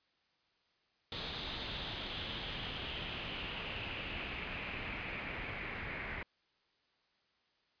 pink noise with low-pass filter sweep, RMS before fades -42 dBFS, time 1.12-6.23 s, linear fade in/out 2 ms, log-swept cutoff 3800 to 2100 Hz, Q 4.4, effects white hiss -75 dBFS RMS until 7.8 s + resampled to 11025 Hz

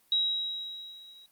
sine tone with level ramp, 3842 Hz, B7, 48 cents flat, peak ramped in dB -22 to -51 dBFS, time 0.12-1.26 s, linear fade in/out 2 ms, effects white hiss -66 dBFS RMS until 1.31 s + Opus 32 kbps

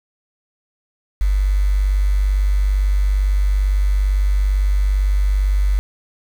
sine tone with quantisation, 48.87 Hz, G1, 5 cents flat, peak -13 dBFS, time 1.21-5.79 s, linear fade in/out 0 ms, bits 6, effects none

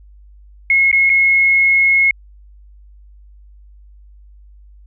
sine tone with dropouts, 2170 Hz, C#7, 37 cents flat, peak -9 dBFS, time 0.7-2.11 s, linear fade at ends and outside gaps 2 ms, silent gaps 0.915-0.928 / 1.095-1.099 s, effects added 50 Hz sine -40 dBFS peak until 4.86 s

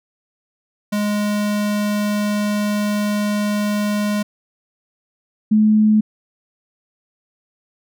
square / sine tone pair in turn, 207.7 / 214.5 Hz, G#3 / A3, 0 / -44 cents, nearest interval minor second, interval 56 cents, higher second, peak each -18 / -10 dBFS, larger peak second, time 0.92-4.23 / 5.51-6.01 s, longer first, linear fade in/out 10 ms, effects none

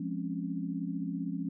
sine chord, Db major seventh, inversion first, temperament equal, 174.61 / 207.7 / 261.6 / 277.2 Hz, F3 / Ab3 / C4 / Db4, 0 / 0 / 0 / 0 cents, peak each -36 / -39 / -40 / -37 dBFS, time 0-1.49 s, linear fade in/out 5 ms, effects none

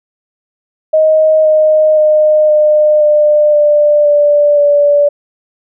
sine tone with pitch steps, 626 / 619.2 / 612.4 / 605.7 / 599.1 / 592.6 / 586.1 / 579.7 Hz, D#5 / D#5 / D#5 / D#5 / D5 / D5 / D5 / D5, +10 / -9 / -28 / -47 / +34 / +15 / -4 / -23 cents, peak -5 dBFS, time 0.93-5.09 s, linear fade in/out 10 ms, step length 520 ms, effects none

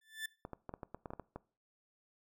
30% pulse tone with exponential growth, 1760 Hz, A6, in tune, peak -33 dBFS, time 0.01-0.26 s, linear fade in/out 5 ms, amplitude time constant 54 ms
clicks, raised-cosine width 1 ms, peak -29 dBFS, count 11, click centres 0.451 / 0.533 / 0.693 / 0.739 / 0.832 / 0.946 / 1.058 / 1.105 / 1.135 / 1.197 / 1.36 s
effects noise-tail reverb RT60 0.4 s tail -21 dB re dry

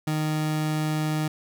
30% pulse tone, 154.3 Hz, D#3, 14 cents flat, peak -21 dBFS, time 0.07-1.28 s, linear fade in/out 5 ms, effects none

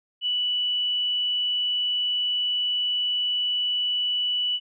sine tone, 2960 Hz, F#7, in tune, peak -22 dBFS, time 0.21-4.6 s, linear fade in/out 50 ms, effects none

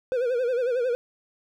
triangle tone with vibrato, 493.9 Hz, B4, in tune, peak -20 dBFS, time 0.12-0.95 s, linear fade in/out 0 ms, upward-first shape sine, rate 11 Hz, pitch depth 99 cents each way, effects none

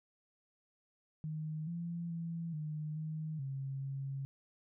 sine tone with pitch steps, 155.4 / 170.2 / 166.9 / 152.8 / 156.3 / 135.9 / 136.7 Hz, D#3 / F3 / E3 / D#3 / D#3 / C#3 / C#3, -2 / -44 / +22 / -31 / +8 / -34 / -24 cents, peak -37 dBFS, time 1.24-4.25 s, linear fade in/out 0 ms, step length 430 ms, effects none

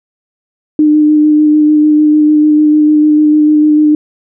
sine tone with vibrato, 302.7 Hz, D#4, 48 cents flat, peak -4 dBFS, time 0.79-3.95 s, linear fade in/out 2 ms, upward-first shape square, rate 6.7 Hz, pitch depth 11 cents each way, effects none

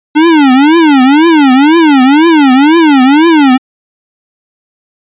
square tone with vibrato, 293.7 Hz, D4, in tune, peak -3 dBFS, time 0.15-3.58 s, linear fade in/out 20 ms, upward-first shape triangle, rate 2 Hz, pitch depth 280 cents each way, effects resampled to 8000 Hz

